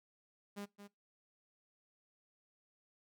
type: tone with echo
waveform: sawtooth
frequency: 202.8 Hz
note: G#3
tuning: 41 cents flat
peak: -39 dBFS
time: 0.56-0.66 s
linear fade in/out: 20 ms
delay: 220 ms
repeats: 1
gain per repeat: -9 dB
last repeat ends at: 0.88 s
effects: noise-tail reverb RT60 0.2 s tail -22 dB re dry